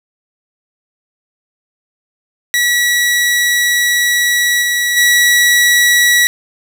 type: tone with level steps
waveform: sawtooth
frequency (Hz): 1936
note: B6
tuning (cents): -35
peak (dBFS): -7 / -9 / -4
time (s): 2.54-6.27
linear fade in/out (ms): 0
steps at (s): 4.61 / 4.96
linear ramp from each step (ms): 20
effects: none